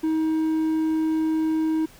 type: tone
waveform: triangle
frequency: 316.7 Hz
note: D#4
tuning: 31 cents sharp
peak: -18 dBFS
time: 0.03-1.86 s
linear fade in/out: 10 ms
effects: pink hiss -50 dBFS RMS until 1.99 s